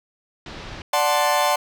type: low-pass noise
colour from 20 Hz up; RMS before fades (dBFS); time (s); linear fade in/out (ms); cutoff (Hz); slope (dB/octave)
pink; -36; 0.46-0.82; 2; 5000; 24
type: chord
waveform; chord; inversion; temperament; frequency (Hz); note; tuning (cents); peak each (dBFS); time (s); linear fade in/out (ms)
40% pulse; D dominant seventh; none; equal; 587.3 / 740 / 880 / 1046.5; D5 / F#5 / A5 / C6; 0 / 0 / 0 / 0; -22; 0.93-1.56; 5
effects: none